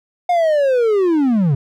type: linear sweep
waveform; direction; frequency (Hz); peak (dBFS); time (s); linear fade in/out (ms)
triangle; down; 720 to 128.7; -10; 0.29-1.55; 5
effects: none